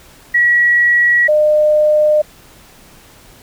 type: tone pair in turn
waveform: sine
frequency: 1923 / 605.7 Hz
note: B6 / D#5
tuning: -47 / -47 cents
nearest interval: octave + minor sixth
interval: 2000 cents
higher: first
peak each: -8 dBFS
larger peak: neither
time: 0.34-1.28 / 1.28-2.22 s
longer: neither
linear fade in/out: 10 ms
effects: pink hiss -43 dBFS RMS until 3.42 s